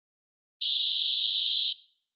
pink band-pass noise, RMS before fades -29 dBFS, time 0.61-1.73 s, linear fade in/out 10 ms, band 3100 to 4000 Hz, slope 96 dB/octave, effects noise-tail reverb RT60 0.5 s tail -17 dB re dry + Opus 24 kbps

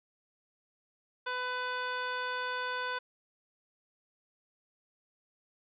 harmonic tone with a mistuned harmonic, 500 Hz, B4, 21 cents sharp, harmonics 1 / 2 / 3 / 4 / 5 / 6 / 7 / 9, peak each -41 / -37 / -36 / -49 / -47 / -50 / -45 / -52 dBFS, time 1.26-2.99 s, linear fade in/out 10 ms, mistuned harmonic 6, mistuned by -26 cents, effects none

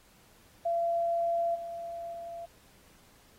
sine tone with level steps, 680 Hz, F5, 46 cents flat, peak -26 / -36 / -38 dBFS, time 0.65-2.46 s, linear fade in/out 10 ms, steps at 1.54 / 2.12 s, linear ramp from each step 20 ms, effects pink hiss -61 dBFS RMS until 3.38 s + AAC 48 kbps

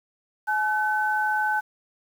sine tone pair together, 851 / 1517.5 Hz, G#5 / F#6, +42 / +43 cents, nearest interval minor seventh, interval 1001 cents, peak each -24 / -24 dBFS, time 0.47-1.61 s, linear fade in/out 20 ms, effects 8-bit

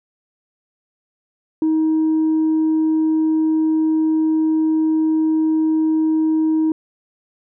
sine tone, 315.8 Hz, D#4, 26 cents sharp, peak -12 dBFS, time 1.62-6.72 s, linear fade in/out 2 ms, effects tanh soft clip ceiling -12 dBFS

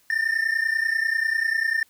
triangle tone pair together, 1785.8 / 1816 Hz, A6 / A#6, +25 / -46 cents, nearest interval unison, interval 29 cents, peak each -22 dBFS, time 0.1-1.83 s, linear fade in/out 2 ms, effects white hiss -61 dBFS RMS until 1.89 s

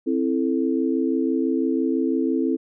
sine chord, A minor, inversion first, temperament just, 264 / 330 / 440 Hz, C4 / E4 / A4, +16 / +2 / 0 cents, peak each -22 / -23 / -27 dBFS, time 0.06-2.57 s, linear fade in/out 20 ms, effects none

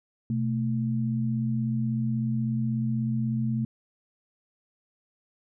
sine tone pair together, 125.64 / 222 Hz, B2 / A3, +30 / +16 cents, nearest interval minor seventh, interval 986 cents, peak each -27 dBFS, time 0.3-3.65 s, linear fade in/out 2 ms, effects none

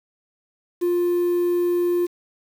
triangle tone, 351.1 Hz, F4, 9 cents sharp, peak -15 dBFS, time 0.81-2.07 s, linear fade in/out 20 ms, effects tanh soft clip ceiling -12 dBFS + 7-bit

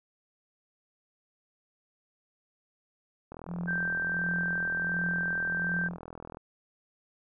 click train, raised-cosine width 1 ms, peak -28 dBFS, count 127, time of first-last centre 3.32-6.371 s, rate 41.3 Hz
sine tone with tremolo, 174.1 Hz, F3, 5 cents flat, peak -31 dBFS, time 3.46-5.98 s, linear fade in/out 50 ms, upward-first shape triangle, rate 1.4 Hz, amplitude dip 85%
sine tone, 1568 Hz, G6, in tune, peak -28 dBFS, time 3.67-5.89 s, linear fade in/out 20 ms
effects none

